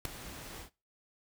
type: noise with ADSR envelope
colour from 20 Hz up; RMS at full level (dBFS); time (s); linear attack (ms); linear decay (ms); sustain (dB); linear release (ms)
pink; -28; 0.05-0.7; 3; 4; -18; 99
effects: noise-tail reverb RT60 0.3 s tail -21 dB re dry